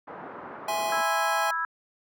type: low-pass noise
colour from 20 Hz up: white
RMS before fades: -40 dBFS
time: 0.07-1.02 s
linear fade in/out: 10 ms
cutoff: 1300 Hz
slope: 24 dB/octave
type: chord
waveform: square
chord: E augmented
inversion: none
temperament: equal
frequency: 659.3 / 830.6 / 1046.5 Hz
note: E5 / G#5 / B#5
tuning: 0 / 0 / 0 cents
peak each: -32 / -29 / -34 dBFS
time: 0.68-1.51 s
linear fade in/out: 5 ms
type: harmonic tone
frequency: 329.6 Hz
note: E4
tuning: in tune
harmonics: 3 / 4 / 5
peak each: -33 / -29 / -30 dBFS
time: 0.92-1.65 s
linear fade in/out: 2 ms
effects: high-pass 200 Hz 12 dB/octave